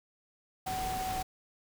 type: tone in noise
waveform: sine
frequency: 751 Hz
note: F#5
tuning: 26 cents sharp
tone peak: -33 dBFS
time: 0.66-1.23 s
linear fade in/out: 10 ms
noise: pink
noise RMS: -39 dBFS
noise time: 0.66-1.23 s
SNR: +3 dB
effects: none